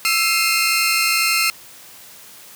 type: tone cluster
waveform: sawtooth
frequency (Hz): 1329 / 2114 / 2520 / 2720 / 4288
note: E6 / C7 / D#7 / F7 / C8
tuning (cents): +14 / +17 / +21 / -46 / +42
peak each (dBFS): -19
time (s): 0.05-1.5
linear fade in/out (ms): 0
effects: white hiss -42 dBFS RMS until 2.55 s + high-pass 80 Hz 12 dB/octave